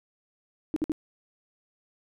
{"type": "tone bursts", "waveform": "sine", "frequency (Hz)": 310, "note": "D#4", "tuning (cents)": -6, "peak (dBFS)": -23, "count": 3, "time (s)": [0.74, 0.919], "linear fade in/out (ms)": 0, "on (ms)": 23, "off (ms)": 55, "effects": []}